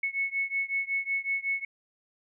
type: beating tone pair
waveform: sine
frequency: 2200 / 2205.4 Hz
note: C#7 / C#7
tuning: -14 / -9 cents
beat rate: 5.4 Hz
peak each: -30 / -31 dBFS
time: 0.03-1.65 s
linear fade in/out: 5 ms
effects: none